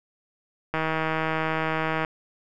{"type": "click train", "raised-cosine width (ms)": 0.5, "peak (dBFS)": -11, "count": 209, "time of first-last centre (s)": [0.74, 2.048], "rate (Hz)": 159, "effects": []}